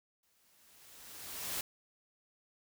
white noise with exponential growth, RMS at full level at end -36 dBFS, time 0.23-1.61 s, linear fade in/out 2 ms, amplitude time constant 300 ms, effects none

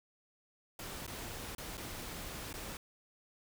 pink noise with dropouts, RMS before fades -44 dBFS, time 0.79-2.77 s, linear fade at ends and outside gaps 2 ms, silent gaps 1.066-1.077 / 1.55-1.581 / 1.771-1.777 / 2.529-2.539 s, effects none

